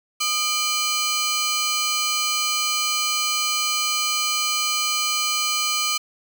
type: ring-modulated tone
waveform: 15% pulse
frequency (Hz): 1800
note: A6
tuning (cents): +39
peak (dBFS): -11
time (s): 0.2-5.98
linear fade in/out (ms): 10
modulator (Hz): 572
effects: none